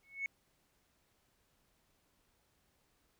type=tone with exponential growth; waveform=sine; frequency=2205 Hz; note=C#7; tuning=10 cents flat; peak=-30 dBFS; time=0.03-0.26 s; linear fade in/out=1 ms; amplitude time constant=48 ms; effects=tanh soft clip ceiling -30 dBFS + pink hiss -75 dBFS RMS until 3.19 s